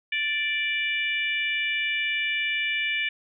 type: harmonic tone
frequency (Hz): 587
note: D5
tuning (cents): -1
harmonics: 3 / 4 / 5 / 6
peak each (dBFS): -30 / -26 / -31 / -38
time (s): 0.12-3.09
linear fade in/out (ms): 5
effects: none